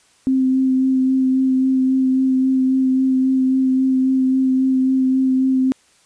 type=tone with vibrato; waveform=sine; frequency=261.6 Hz; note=C4; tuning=in tune; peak=-13 dBFS; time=0.27-5.72 s; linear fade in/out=0 ms; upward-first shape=sine; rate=3.7 Hz; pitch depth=14 cents each way; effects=white hiss -55 dBFS RMS until 6.05 s + resampled to 22050 Hz